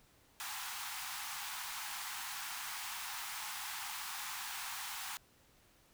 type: high-pass noise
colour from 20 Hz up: pink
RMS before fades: -43 dBFS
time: 0.4-5.17 s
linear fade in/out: 0 ms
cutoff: 770 Hz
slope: 96 dB/octave
effects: pink hiss -67 dBFS RMS until 5.93 s